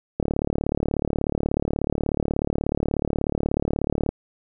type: click train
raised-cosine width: 2 ms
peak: -9 dBFS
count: 143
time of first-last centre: 0.2-4.09 s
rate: 36.5 Hz
effects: none